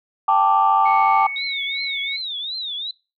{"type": "chord", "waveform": "sine", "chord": "G suspended second", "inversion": "none", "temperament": "equal with one note detuned", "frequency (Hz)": [786.3, 880, 1174.7], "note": ["G5", "A5", "D6"], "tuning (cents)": [5, 0, 0], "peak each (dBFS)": -17, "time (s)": [0.28, 1.27], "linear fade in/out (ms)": 5}
{"type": "tone", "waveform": "sine", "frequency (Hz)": 2217, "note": "C#7", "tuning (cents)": 0, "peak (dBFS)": -25, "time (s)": [0.85, 2.17], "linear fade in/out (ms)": 10}
{"type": "tone with vibrato", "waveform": "sine", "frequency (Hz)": 3729, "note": "A#7", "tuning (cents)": 0, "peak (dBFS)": -25, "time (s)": [1.36, 2.91], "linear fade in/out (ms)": 2, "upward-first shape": "triangle", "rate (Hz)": 2.7, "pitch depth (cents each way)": 200}
{"effects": ["noise-tail reverb RT60 0.3 s tail -23 dB re dry", "tanh soft clip ceiling -5 dBFS"]}